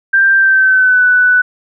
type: tone with pitch glide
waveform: sine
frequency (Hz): 1579 to 1490.4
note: G6 to F#6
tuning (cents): +12 to +12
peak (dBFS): -6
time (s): 0.13-1.42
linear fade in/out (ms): 10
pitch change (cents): -100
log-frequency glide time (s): 0.35-1.04
effects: none